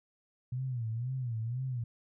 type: tone with vibrato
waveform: sine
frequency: 121 Hz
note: B2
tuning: 35 cents flat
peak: -32 dBFS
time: 0.52-1.84 s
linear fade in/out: 5 ms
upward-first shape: sine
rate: 2 Hz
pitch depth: 150 cents each way
effects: none